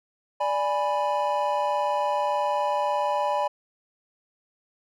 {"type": "chord", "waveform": "triangle", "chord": "G# diminished", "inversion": "second", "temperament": "equal", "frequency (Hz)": [587.3, 830.6, 987.8], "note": ["D5", "G#5", "B5"], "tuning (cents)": [0, 0, 0], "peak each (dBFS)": -25, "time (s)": [0.4, 3.48], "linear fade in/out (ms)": 10, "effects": []}